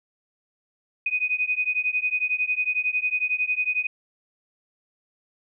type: beating tone pair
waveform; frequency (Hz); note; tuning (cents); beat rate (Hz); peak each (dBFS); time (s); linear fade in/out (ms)
sine; 2489 / 2500; D#7 / D#7; 0 / +8; 11; -25; 1.06-3.87; 5
effects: none